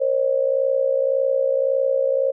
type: tone with amplitude modulation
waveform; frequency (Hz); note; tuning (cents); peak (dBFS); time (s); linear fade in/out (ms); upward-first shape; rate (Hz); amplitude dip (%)
sine; 538; C5; +48; -13; 0-2.32; 20; sine; 61.8; 80
effects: none